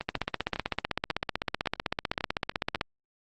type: two click trains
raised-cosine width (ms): 0.3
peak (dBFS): -11 / -16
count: 44 / 6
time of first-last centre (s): 0.09-2.812 / 0.01-2.757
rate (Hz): 15.8 / 1.82
effects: Opus 24 kbps